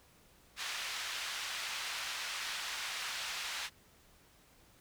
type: band-pass noise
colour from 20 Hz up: white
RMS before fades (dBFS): -40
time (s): 0.56-3.7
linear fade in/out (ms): 50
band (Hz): 1100 to 4100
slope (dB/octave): 12
effects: pink hiss -64 dBFS RMS until 4.8 s